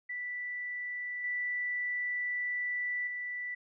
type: tone with level steps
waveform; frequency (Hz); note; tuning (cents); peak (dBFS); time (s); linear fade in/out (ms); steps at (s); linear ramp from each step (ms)
sine; 1971; B6; -4; -35 / -31 / -35; 0.09-3.55; 10; 1.24 / 3.07; 2
effects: none